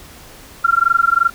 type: tone with amplitude modulation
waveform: sine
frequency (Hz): 1374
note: F6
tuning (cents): -29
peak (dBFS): -7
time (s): 0.64-1.3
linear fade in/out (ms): 10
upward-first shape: sine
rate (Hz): 22.9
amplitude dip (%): 100
effects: pink hiss -40 dBFS RMS until 1.34 s